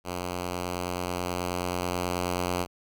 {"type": "tone with level ramp", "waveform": "5% pulse", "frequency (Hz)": 89.3, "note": "F2", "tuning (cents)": 39, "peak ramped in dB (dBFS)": [-20, -15], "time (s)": [0.04, 2.67], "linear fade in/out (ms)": 50, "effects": []}